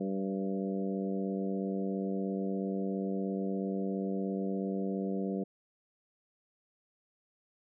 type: harmonic tone with a mistuned harmonic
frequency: 97 Hz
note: G2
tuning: 18 cents flat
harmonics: 2 / 3 / 4 / 5 / 6 / 7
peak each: -33 / -39 / -39 / -40 / -46 / -46 dBFS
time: 0-5.44 s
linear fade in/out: 10 ms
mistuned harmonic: 6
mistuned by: -24 cents
effects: none